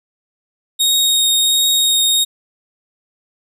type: tone with vibrato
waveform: sawtooth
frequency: 3736 Hz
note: A#7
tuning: 3 cents sharp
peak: -9 dBFS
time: 0.79-2.25 s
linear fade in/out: 20 ms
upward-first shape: triangle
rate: 1.4 Hz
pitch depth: 11 cents each way
effects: none